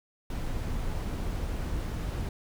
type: noise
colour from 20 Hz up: brown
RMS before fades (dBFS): -32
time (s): 0.3-2.29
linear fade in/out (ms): 2
effects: none